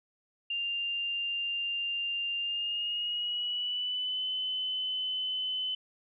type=tone with pitch glide; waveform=sine; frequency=2794 to 3029 Hz; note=F7 to F#7; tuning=0 to +40 cents; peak=-30 dBFS; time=0.5-5.75 s; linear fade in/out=5 ms; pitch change=+140 cents; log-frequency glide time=2.39-4.24 s; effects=none